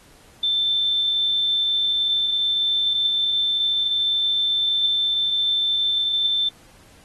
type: tone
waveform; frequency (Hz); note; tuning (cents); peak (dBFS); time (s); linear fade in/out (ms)
sine; 3549; A7; +14; -18; 0.43-6.49; 5
effects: pink hiss -52 dBFS RMS until 7.04 s + AAC 32 kbps